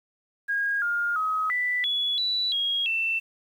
sine tone with pitch steps, 1633 / 1413 / 1269 / 1981 / 3393 / 3953 / 3282 / 2676 Hz, G#6 / F6 / D#6 / B6 / G#7 / B7 / G#7 / E7, -30 / +20 / +34 / +5 / +36 / +1 / -21 / +25 cents, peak -23 dBFS, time 0.48-3.2 s, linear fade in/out 20 ms, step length 340 ms, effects 9-bit

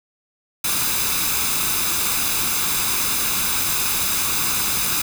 white noise with comb filter, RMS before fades -21 dBFS, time 0.64-5.02 s, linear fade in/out 5 ms, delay 0.8 ms, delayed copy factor +0.55, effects none

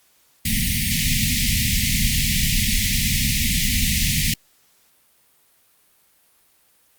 pink band-stop noise, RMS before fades -20 dBFS, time 0.45-4.34 s, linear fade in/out 5 ms, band 250 to 1900 Hz, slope 96 dB/octave, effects white hiss -59 dBFS RMS until 6.98 s + Opus 48 kbps

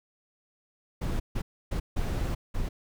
brown noise bursts at uneven times, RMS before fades -29 dBFS, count 5, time 1.01-1.2 / 1.35-1.42 / 1.71-1.8 / 1.96-2.35 / 2.54-2.69 s, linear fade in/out 10 ms, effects none

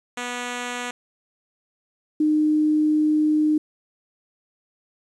5% pulse / sine tone pair in turn, 244.8 / 305.5 Hz, B3 / D#4, -15 / -32 cents, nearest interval major third, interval 383 cents, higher second, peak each -16 dBFS, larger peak neither, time 0.17-0.91 / 2.2-3.58 s, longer second, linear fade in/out 5 ms, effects resampled to 24000 Hz + 9-bit

